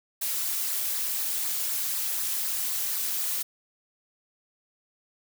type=noise with flanger; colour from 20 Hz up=blue; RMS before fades=-29 dBFS; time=0.21-3.43 s; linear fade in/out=10 ms; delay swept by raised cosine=0.31 to 3.31 ms; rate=4 Hz; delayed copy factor=-0.55; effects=none

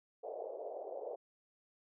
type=band-pass noise; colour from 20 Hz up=white; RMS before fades=-44 dBFS; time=0.23-1.16 s; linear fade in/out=10 ms; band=420 to 680 Hz; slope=48 dB/octave; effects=none

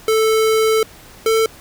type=tone pair in turn; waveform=square; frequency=440 / 445.6 Hz; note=A4 / A4; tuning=0 / +22 cents; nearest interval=unison; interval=22 cents; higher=second; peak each=-13 dBFS; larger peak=neither; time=0.08-0.83 / 1.26-1.46 s; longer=first; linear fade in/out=2 ms; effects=pink hiss -42 dBFS RMS until 1.6 s

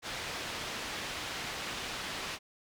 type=low-pass noise; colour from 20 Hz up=white; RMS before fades=-39 dBFS; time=0.02-2.39 s; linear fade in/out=50 ms; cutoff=3800 Hz; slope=12 dB/octave; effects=none

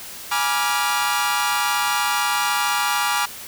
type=chord; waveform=sawtooth; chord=G# diminished seventh; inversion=none; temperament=equal with one note detuned; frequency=830.6 / 969.7 / 1174.7 / 1396.9 Hz; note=G#5 / B5 / D6 / F6; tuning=0 / -32 / 0 / 0 cents; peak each=-21 dBFS; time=0.31-3.26 s; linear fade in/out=10 ms; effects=white hiss -36 dBFS RMS until 3.47 s

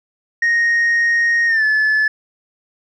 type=tone with pitch glide; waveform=sine; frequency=1864.7 to 1729.8 Hz; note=A#6 to A6; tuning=0 to -30 cents; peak=-10 dBFS; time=0.42-2.08 s; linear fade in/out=5 ms; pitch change=-130 cents; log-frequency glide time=1.47-1.64 s; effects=tanh soft clip ceiling -11 dBFS

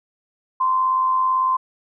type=tone with amplitude modulation; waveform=sine; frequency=1038 Hz; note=C6; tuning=14 cents flat; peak=-14 dBFS; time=0.6-1.57 s; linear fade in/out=10 ms; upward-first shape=sine; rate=97.9 Hz; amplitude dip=40%; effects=none

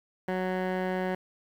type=tone with low-pass filter; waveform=15% pulse; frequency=185 Hz; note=F#3; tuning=in tune; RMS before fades=-30 dBFS; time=0.28-1.15 s; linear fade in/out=5 ms; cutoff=1800 Hz; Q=1.2; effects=9-bit

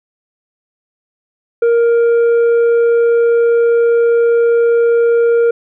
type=tone with tanh clipping; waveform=triangle; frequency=467.5 Hz; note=A#4; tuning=5 cents sharp; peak=-9 dBFS; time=1.62-5.51 s; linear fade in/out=5 ms; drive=9 dB; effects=none

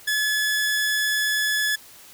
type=tone; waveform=sawtooth; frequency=1711 Hz; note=A6; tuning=49 cents flat; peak=-17 dBFS; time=0.07-1.76 s; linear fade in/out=10 ms; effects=white hiss -47 dBFS RMS until 2.13 s

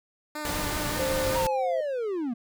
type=tone with vibrato; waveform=10% pulse; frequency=298.5 Hz; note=D4; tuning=28 cents sharp; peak=-24 dBFS; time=0.35-1.37 s; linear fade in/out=5 ms; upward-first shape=triangle; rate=5.3 Hz; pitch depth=39 cents each way
type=noise; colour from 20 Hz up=pink; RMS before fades=-31 dBFS; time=0.45-1.47 s; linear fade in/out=2 ms
type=tone with pitch glide; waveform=sine; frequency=527 to 523.1 Hz; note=C5 to C5; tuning=+12 to -1 cents; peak=-26 dBFS; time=0.99-1.81 s; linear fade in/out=5 ms; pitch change=-13 cents; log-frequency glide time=1.13-1.31 s
type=linear sweep; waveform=triangle; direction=down; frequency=963 to 221.8 Hz; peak=-25 dBFS; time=1.35-2.34 s; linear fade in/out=10 ms
effects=none

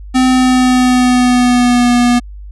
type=tone with pitch glide; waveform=square; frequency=256.8 to 242.7 Hz; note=C4 to B3; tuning=-32 to -30 cents; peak=-8 dBFS; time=0.14-2.2 s; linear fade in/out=20 ms; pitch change=-98 cents; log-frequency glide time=0.26-1.92 s; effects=added 50 Hz sine -27 dBFS peak until 2.51 s + resampled to 24000 Hz

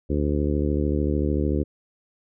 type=harmonic tone; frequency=73.42 Hz; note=D2; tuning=in tune; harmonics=1 / 2 / 3 / 4 / 5 / 6 / 7; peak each=-24 / -29 / -29 / -27 / -29 / -32 / -34 dBFS; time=0.09-1.64 s; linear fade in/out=20 ms; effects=none

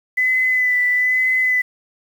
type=tone with vibrato; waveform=sine; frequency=2006 Hz; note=B6; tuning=26 cents sharp; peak=-14 dBFS; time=0.17-1.62 s; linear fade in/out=10 ms; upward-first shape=sine; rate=1.1 Hz; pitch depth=21 cents each way; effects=7-bit

